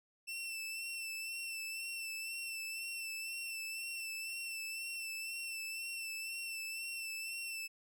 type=tone with vibrato; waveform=sawtooth; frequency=2678 Hz; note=E7; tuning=27 cents sharp; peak=-37 dBFS; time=0.27-7.68 s; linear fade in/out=20 ms; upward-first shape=sine; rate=2 Hz; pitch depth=32 cents each way; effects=none